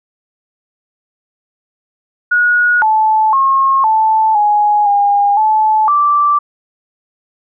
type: tone with pitch steps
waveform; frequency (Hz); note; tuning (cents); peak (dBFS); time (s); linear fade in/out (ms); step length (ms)
sine; 1452 / 870 / 1080 / 877 / 834 / 811 / 866 / 1169; F#6 / A5 / C#6 / A5 / G#5 / G#5 / A5 / D6; -33 / -20 / -45 / -6 / +7 / -41 / -28 / -8; -8; 2.31-6.39; 10; 510
effects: none